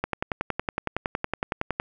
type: click train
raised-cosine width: 0.5 ms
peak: -10 dBFS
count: 20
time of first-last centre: 0.04-1.799 s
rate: 10.8 Hz
effects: none